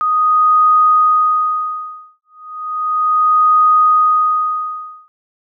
sine tone with tremolo, 1244.5 Hz, D#6, in tune, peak -7 dBFS, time 0.01-5.08 s, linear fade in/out 0 ms, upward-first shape sine, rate 0.34 Hz, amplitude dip 100%, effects none

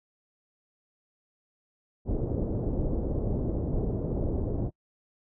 pink low-pass noise, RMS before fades -29 dBFS, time 2.05-4.71 s, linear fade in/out 50 ms, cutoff 530 Hz, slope 24 dB/octave, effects noise-tail reverb RT60 0.1 s tail -26 dB re dry

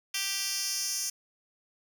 10% pulse tone with high-pass filter sweep, 392 Hz, G4, in tune, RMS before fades -32 dBFS, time 0.14-1.1 s, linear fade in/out 5 ms, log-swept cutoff 3500 to 6300 Hz, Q 2, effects none

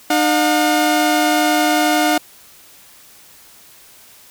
sawtooth tone pair together, 303.7 / 719 Hz, D#4 / F#5, -42 / -50 cents, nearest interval octave + minor third, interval 1492 cents, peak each -12 dBFS, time 0.1-2.18 s, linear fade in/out 5 ms, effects white hiss -45 dBFS RMS until 4.3 s

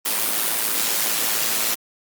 white noise with amplitude modulation, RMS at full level -19 dBFS, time 0.05-1.75 s, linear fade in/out 10 ms, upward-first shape sine, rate 110 Hz, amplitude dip 60%, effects high-pass 200 Hz 12 dB/octave + Opus 32 kbps

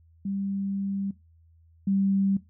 sine tone pair in turn, 196.9 / 195.54 Hz, G3 / G3, +8 / -4 cents, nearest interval unison, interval 12 cents, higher first, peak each -27 / -21 dBFS, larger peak second, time 0.25-1.11 / 1.87-2.37 s, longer first, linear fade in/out 5 ms, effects noise-tail reverb RT60 0.2 s tail -18 dB re dry + added 82 Hz sine -55 dBFS peak until 2.49 s

